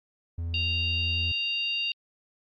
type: tone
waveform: triangle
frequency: 84 Hz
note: E2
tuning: 33 cents sharp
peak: -27 dBFS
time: 0.38-1.32 s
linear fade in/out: 5 ms
type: harmonic tone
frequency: 930 Hz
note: A#5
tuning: 4 cents flat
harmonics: 3 / 4 / 5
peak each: -27 / -36 / -37 dBFS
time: 0.54-1.92 s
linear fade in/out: 2 ms
effects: Opus 48 kbps